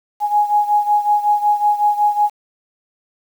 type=beating tone pair; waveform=sine; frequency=830.6 / 836 Hz; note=G#5 / G#5; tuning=0 / +11 cents; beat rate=5.4 Hz; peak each=-14 / -18 dBFS; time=0.2-2.3 s; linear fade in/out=50 ms; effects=7-bit